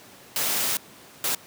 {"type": "noise bursts at uneven times", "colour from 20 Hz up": "white", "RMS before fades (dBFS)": -25, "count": 2, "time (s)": [[0.36, 0.77], [1.24, 1.35]], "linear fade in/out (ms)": 2, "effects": ["pink hiss -48 dBFS RMS until 1.46 s", "high-pass 150 Hz 12 dB/octave"]}